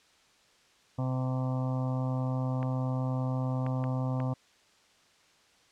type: harmonic tone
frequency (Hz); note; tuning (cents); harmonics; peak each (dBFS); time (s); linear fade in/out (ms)
129; C3; -24; 1 / 2 / 4 / 5 / 6 / 7 / 8 / 9; -29 / -35 / -41 / -43 / -45 / -46 / -47 / -48; 0.98-4.34; 10
type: clicks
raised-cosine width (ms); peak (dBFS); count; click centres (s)
0.5; -25; 4; 2.629 / 3.665 / 3.84 / 4.202
effects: white hiss -63 dBFS RMS until 5.71 s + low-pass 6000 Hz 12 dB/octave